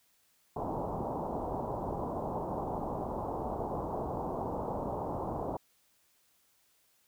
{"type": "low-pass noise", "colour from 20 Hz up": "white", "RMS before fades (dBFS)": -36, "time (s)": [0.56, 5.57], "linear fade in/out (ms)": 5, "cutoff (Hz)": 970, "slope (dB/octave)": 48, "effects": ["white hiss -70 dBFS RMS until 7.07 s"]}